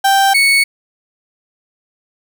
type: tone pair in turn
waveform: 35% pulse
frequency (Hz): 784 / 2217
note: G5 / C#7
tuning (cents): 0 / 0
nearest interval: octave + tritone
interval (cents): 1800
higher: second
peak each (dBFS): -7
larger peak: neither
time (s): 0.04-0.34 / 0.34-0.64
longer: neither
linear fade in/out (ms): 10
effects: none